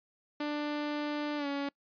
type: tone with pitch glide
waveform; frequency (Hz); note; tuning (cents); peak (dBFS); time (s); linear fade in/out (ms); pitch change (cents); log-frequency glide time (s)
sawtooth; 295.8 to 281.6; D4 to C#4; +13 to +27; -28; 0.4-1.69; 5; -86; 1.37-1.47
effects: noise-tail reverb RT60 0.1 s tail -25 dB re dry + resampled to 11025 Hz